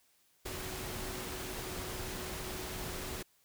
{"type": "tone in noise", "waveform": "sine", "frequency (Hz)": 370.2, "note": "F#4", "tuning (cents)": 1, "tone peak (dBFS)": -47, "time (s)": [0.45, 3.23], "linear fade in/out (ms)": 10, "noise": "pink", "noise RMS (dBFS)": -41, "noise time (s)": [0.45, 3.23], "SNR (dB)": -9, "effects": ["white hiss -70 dBFS RMS until 3.44 s"]}